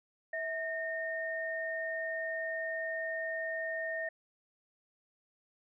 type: tone pair together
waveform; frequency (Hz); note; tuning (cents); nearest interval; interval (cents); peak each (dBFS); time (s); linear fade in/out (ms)
sine; 648.8 / 1835; E5 / A#6; -28 / -28; octave + tritone; 1800; -37 / -36; 0.33-4.09; 5
effects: none